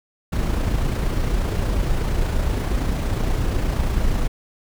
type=noise with amplitude modulation; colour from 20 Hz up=brown; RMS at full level=-19 dBFS; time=0.32-4.28 s; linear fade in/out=10 ms; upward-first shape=sine; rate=28.5 Hz; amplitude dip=35%; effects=none